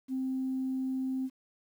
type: tone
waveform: sine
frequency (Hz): 261.6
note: C4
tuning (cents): 0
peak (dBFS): -29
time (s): 0.08-1.3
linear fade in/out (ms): 50
effects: tanh soft clip ceiling -25 dBFS + 10-bit